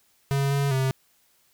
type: tone with pitch steps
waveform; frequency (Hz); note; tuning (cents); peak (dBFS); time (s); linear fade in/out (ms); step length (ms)
square; 138.7 / 140.2 / 132.5; C#3 / C#3 / C3; +1 / +20 / +22; -22; 0.31-0.91; 0; 200
effects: white hiss -64 dBFS RMS until 1.53 s